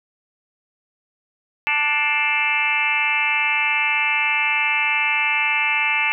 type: harmonic tone with a mistuned harmonic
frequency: 293.7 Hz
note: D4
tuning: in tune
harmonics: 3 / 4 / 5 / 6 / 7 / 8 / 9 / 10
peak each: -26 / -31 / -32 / -30 / -23 / -24 / -21 / -33 dBFS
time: 1.67-6.12 s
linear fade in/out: 0 ms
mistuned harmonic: 7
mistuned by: +59 cents
effects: none